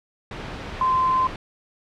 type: tone in noise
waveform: sine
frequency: 1036 Hz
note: C6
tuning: 17 cents flat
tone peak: -17 dBFS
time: 0.81-1.27 s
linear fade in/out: 2 ms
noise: pink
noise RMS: -33 dBFS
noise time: 0.31-1.36 s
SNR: +13 dB
effects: low-pass 3000 Hz 12 dB/octave